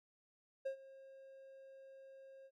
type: tone with ADSR envelope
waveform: triangle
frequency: 537 Hz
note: C5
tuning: 45 cents sharp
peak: -34 dBFS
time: 0.65-2.51 s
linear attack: 13 ms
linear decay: 95 ms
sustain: -19 dB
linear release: 54 ms
effects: none